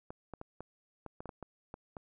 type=clicks; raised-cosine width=1 ms; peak=-29 dBFS; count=11; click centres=0.105 / 0.337 / 0.414 / 0.606 / 1.063 / 1.205 / 1.257 / 1.292 / 1.427 / 1.741 / 1.968 s; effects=none